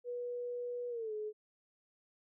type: tone with pitch glide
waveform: sine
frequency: 486.8 to 426.2 Hz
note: B4 to G#4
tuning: -25 to +45 cents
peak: -37 dBFS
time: 0.04-1.33 s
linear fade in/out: 50 ms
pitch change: -230 cents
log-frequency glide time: 0.89-1.13 s
effects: none